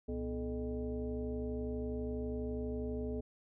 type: tone with frequency modulation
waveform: sine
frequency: 246.9 Hz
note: B3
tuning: in tune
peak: -35 dBFS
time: 0.08-3.21 s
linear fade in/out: 10 ms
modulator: 182 Hz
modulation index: 1.4
effects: none